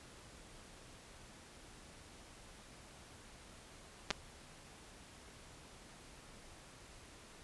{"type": "clicks", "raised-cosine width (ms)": 0.2, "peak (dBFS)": -16, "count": 2, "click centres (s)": [4.105, 4.11], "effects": ["pink hiss -57 dBFS RMS until 7.43 s", "resampled to 24000 Hz"]}